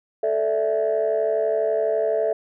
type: chord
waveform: sine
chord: A suspended fourth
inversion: none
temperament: equal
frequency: 440 / 587.3 / 659.3 Hz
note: A4 / D5 / E5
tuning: 0 / 0 / 0 cents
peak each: -22 / -25 / -21 dBFS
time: 0.23-2.33 s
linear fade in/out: 5 ms
effects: tanh soft clip ceiling -13 dBFS